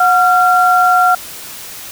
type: tone pair together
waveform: sine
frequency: 729 / 1376.2 Hz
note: F#5 / F6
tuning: -26 / -26 cents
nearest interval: major seventh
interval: 1100 cents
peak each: -10 dBFS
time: 0-1.15 s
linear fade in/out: 5 ms
effects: white hiss -30 dBFS RMS until 1.91 s